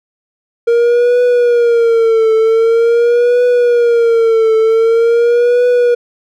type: tone with vibrato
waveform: triangle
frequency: 466.2 Hz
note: A#4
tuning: in tune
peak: -5 dBFS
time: 0.67-5.95 s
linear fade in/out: 10 ms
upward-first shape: triangle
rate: 0.45 Hz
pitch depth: 96 cents each way
effects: none